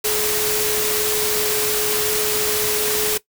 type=tone in noise; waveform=sine; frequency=425.3 Hz; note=G#4; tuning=41 cents sharp; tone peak=-23 dBFS; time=0.04-3.18 s; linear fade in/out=10 ms; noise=white; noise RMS=-21 dBFS; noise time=0.04-3.18 s; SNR=-5 dB; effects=noise-tail reverb RT60 0.1 s tail -18 dB re dry